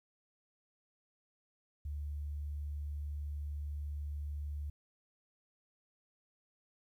sine tone, 73.2 Hz, D2, 5 cents flat, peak -37 dBFS, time 1.85-4.7 s, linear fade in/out 5 ms, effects 12-bit

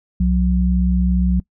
sine tone pair together, 63.9 / 181.42 Hz, C2 / F#3, -40 / -34 cents, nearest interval octave + tritone, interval 1806 cents, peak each -16 dBFS, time 0.2-1.4 s, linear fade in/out 5 ms, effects noise-tail reverb RT60 0.1 s tail -22 dB re dry

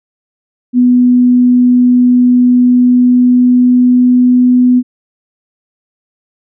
sine tone with pitch glide, 247.4 to 249.1 Hz, B3 to B3, +3 to +15 cents, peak -4 dBFS, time 0.73-4.83 s, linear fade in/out 50 ms, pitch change +12 cents, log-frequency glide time 2.54-4.63 s, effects none

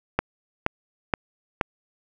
click train, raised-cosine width 0.5 ms, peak -5 dBFS, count 4, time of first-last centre 0.19-1.612 s, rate 2.11 Hz, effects none

